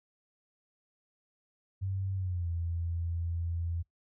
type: tone with pitch glide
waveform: sine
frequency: 96 to 84.54 Hz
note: G2 to E2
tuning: -36 to +44 cents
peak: -31 dBFS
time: 1.81-3.83 s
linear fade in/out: 20 ms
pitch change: -220 cents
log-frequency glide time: 2.15-2.49 s
effects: noise-tail reverb RT60 0.1 s tail -18 dB re dry